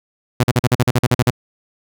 sawtooth tone bursts, 123.4 Hz, B2, 1 cent flat, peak -7 dBFS, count 12, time 0.4-1.305 s, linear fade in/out 5 ms, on 36 ms, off 43 ms, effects none

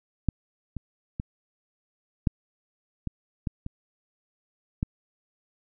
clicks, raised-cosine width 5 ms, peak -10 / -21 / -18 / -8 / -17 / -15 / -21 / -13 dBFS, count 8, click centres 0.287 / 0.767 / 1.199 / 2.272 / 3.073 / 3.472 / 3.664 / 4.829 s, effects none

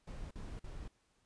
brown noise bursts, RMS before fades -45 dBFS, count 3, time 0.07-0.88 s, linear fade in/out 5 ms, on 240 ms, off 45 ms, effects pink hiss -75 dBFS RMS until 1.25 s + resampled to 22050 Hz

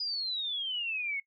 sine exponential sweep, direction down, 4978 to 2168 Hz, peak -31 dBFS, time 0-1.2 s, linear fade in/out 5 ms, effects noise-tail reverb RT60 0.1 s tail -20 dB re dry

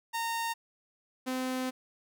sawtooth tone pair in turn, 920 / 257.1 Hz, A#5 / C4, -23 / -30 cents, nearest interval octave + minor seventh, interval 2207 cents, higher first, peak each -27 dBFS, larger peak neither, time 0.13-0.54 / 1.26-1.71 s, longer second, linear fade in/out 20 ms, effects none

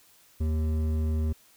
sine tone with hard clipping, 78.2 Hz, D#2, 9 cents sharp, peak -26 dBFS, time 0.4-1.33 s, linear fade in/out 10 ms, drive 10 dB, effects white hiss -59 dBFS RMS until 1.56 s

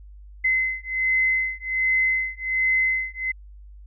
sine beating tone pair, 2050 / 2051.3 Hz, C7 / C7, -36 / -35 cents, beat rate 1.3 Hz, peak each -23 dBFS, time 0.44-3.32 s, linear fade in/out 10 ms, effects added 50 Hz sine -41 dBFS peak until 3.86 s

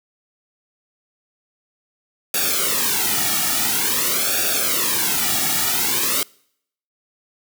white noise with flanger, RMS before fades -20 dBFS, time 2.34-6.23 s, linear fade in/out 2 ms, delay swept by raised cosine 0.97 to 1.97 ms, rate 0.48 Hz, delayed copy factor -1, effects noise-tail reverb RT60 0.7 s tail -26 dB re dry

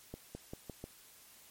accelerating click train, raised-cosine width 2 ms, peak -29 dBFS, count 5, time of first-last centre 0.14-0.841 s, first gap 210 ms, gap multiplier 0.88, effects white hiss -59 dBFS RMS until 1.5 s + MP3 64 kbps

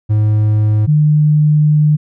triangle / sine tone pair in turn, 106.7 / 150.9 Hz, G#2 / D3, +47 / +47 cents, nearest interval tritone, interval 600 cents, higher second, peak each -7 dBFS, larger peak neither, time 0.09-0.87 / 0.87-1.97 s, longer second, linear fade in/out 20 ms, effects none

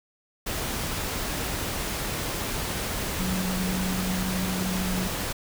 sine tone in noise, 185 Hz, F#3, in tune, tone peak -27 dBFS, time 3.19-5.08 s, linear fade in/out 10 ms, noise pink, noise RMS -30 dBFS, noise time 0.46-5.33 s, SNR 0 dB, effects none

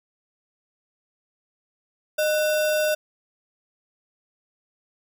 sine tone with sample-and-hold, 613 Hz, D#5, 26 cents flat, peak -19 dBFS, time 2.18-2.95 s, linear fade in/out 10 ms, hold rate 2100 Hz, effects none

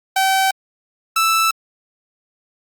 sawtooth tone pair in turn, 769 / 1319.6 Hz, G5 / E6, -33 / +1 cents, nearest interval major sixth, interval 934 cents, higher second, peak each -10 dBFS, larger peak neither, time 0.16-0.51 / 1.16-1.51 s, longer neither, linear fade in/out 5 ms, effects Opus 48 kbps

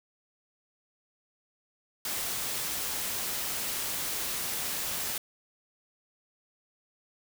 white noise, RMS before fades -33 dBFS, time 2.05-5.18 s, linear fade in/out 2 ms, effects none

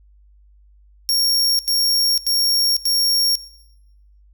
sawtooth tone bursts, 5540 Hz, F8, 15 cents flat, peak -13 dBFS, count 4, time 1.09-3.354 s, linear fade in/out 0 ms, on 500 ms, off 88 ms, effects noise-tail reverb RT60 0.9 s tail -19 dB re dry + added 50 Hz sine -48 dBFS peak until 4.33 s

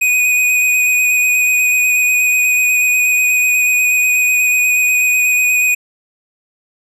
square tone with vibrato, 2489 Hz, D#7, in tune, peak -11 dBFS, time 0.01-5.75 s, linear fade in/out 10 ms, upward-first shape square, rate 8.2 Hz, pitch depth 12 cents each way, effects resampled to 32000 Hz

